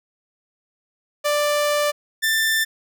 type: tone pair in turn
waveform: sawtooth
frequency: 589 / 1778.3 Hz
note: D5 / A6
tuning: +5 / +18 cents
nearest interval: octave + perfect fifth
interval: 1913 cents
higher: second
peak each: -14 / -14 dBFS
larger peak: neither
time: 1.24-1.92 / 2.22-2.65 s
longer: first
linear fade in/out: 20 ms
effects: none